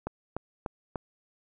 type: click train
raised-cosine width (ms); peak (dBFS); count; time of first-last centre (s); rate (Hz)
1; -18; 4; 0.07-0.958; 3.38
effects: none